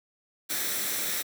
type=noise with comb filter; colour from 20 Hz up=white; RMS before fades=-30 dBFS; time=0.49-1.23 s; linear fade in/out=20 ms; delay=0.52 ms; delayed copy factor=+0.5; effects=high-pass 200 Hz 12 dB/octave